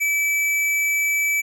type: tone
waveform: square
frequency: 2305 Hz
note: D7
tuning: 33 cents flat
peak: -19 dBFS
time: 0-1.42 s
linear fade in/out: 20 ms
effects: none